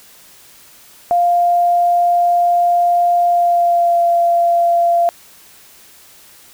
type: tone with pitch glide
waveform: sine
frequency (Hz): 699 to 687.8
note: F5 to F5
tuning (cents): +1 to -27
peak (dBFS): -10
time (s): 1.11-5.09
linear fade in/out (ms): 0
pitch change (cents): -28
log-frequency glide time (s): 3.26-4.02
effects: white hiss -44 dBFS RMS until 6.53 s